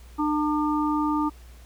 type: harmonic tone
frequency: 300 Hz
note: D4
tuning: 37 cents sharp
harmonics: 1 / 3 / 4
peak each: -23 / -28 / -29 dBFS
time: 0.18-1.3 s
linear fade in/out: 20 ms
effects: added 60 Hz sine -44 dBFS peak until 1.65 s + pink hiss -55 dBFS RMS until 1.65 s